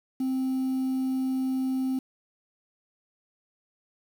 sine tone, 261.6 Hz, C4, in tune, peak -22 dBFS, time 0.2-1.99 s, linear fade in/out 5 ms, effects tanh soft clip ceiling -24 dBFS + 8-bit

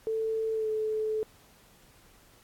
sine tone with pitch glide, 443.5 to 433.9 Hz, A4 to A4, +14 to -24 cents, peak -27 dBFS, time 0.07-1.23 s, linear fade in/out 0 ms, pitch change -38 cents, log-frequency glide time 0.53-0.68 s, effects pink hiss -59 dBFS RMS until 2.43 s + AAC 64 kbps

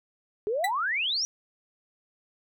sine exponential sweep, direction up, 400 to 5920 Hz, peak -25 dBFS, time 0.47-1.25 s, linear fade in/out 0 ms
35% pulse tone with exponential decay, 1975.5 Hz, B6, in tune, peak -20 dBFS, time 0.64-0.71 s, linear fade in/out 5 ms, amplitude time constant 15 ms
effects none

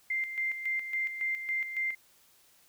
sine tone with tremolo, 2093 Hz, C7, in tune, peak -28 dBFS, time 0.1-1.95 s, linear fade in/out 5 ms, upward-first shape square, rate 3.6 Hz, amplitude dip 60%, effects white hiss -63 dBFS RMS until 2.68 s

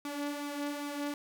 sawtooth tone with flanger, 289.1 Hz, D4, 27 cents flat, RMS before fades -37 dBFS, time 0.05-1.14 s, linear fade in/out 2 ms, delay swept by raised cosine 0.82 to 3.52 ms, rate 2.5 Hz, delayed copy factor +0.5, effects 11-bit

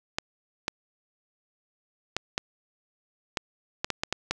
clicks, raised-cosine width 0.2 ms, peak -9 dBFS, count 10, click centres 0.185 / 0.681 / 2.166 / 2.379 / 3.372 / 3.845 / 3.903 / 4.035 / 4.126 / 4.31 s, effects none

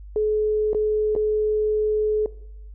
sine tone with dropouts, 427.1 Hz, G#4, 48 cents sharp, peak -18 dBFS, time 0.16-2.26 s, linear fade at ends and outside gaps 1 ms, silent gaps 0.732-0.747 / 1.152-1.162 s, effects noise-tail reverb RT60 0.8 s tail -19 dB re dry + added 50 Hz sine -37 dBFS peak until 2.74 s

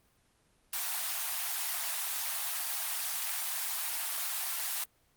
white high-pass noise, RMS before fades -34 dBFS, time 0.73-4.84 s, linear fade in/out 2 ms, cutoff 650 Hz, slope 96 dB/octave, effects pink hiss -69 dBFS RMS until 5.16 s + Opus 24 kbps

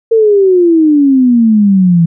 sine exponential sweep, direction down, 459.6 to 163.9 Hz, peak -4 dBFS, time 0.11-2.06 s, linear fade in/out 10 ms, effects none

